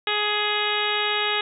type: harmonic tone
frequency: 418.2 Hz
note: G#4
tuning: 12 cents sharp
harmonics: 1 / 2 / 3 / 4 / 5 / 6 / 7 / 8 / 9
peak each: -30 / -30 / -30 / -30 / -30 / -30 / -30 / -30 / -30 dBFS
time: 0.07-1.41 s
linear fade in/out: 2 ms
effects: none